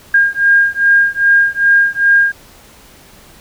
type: beating tone pair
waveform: sine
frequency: 1614 / 1616.5 Hz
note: G#6 / G#6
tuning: -50 / -47 cents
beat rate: 2.5 Hz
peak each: -11 dBFS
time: 0.14-2.32 s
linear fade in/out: 5 ms
effects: pink hiss -42 dBFS RMS until 3.4 s